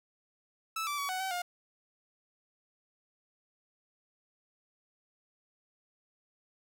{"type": "tone with pitch steps", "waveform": "sawtooth", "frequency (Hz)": [1311, 1164, 1132, 745, 763, 711], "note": ["E6", "D6", "C#6", "F#5", "G5", "F5"], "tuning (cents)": [-10, -16, 36, 12, -47, 31], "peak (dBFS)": -29, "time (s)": [0.76, 1.42], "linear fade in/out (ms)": 5, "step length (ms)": 110, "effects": []}